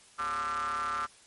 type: ring-modulated tone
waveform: square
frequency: 78.3 Hz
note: D#2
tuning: 11 cents sharp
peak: -28 dBFS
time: 0.18-1.07 s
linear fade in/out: 20 ms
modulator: 1270 Hz
effects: white hiss -57 dBFS RMS until 1.26 s + MP3 48 kbps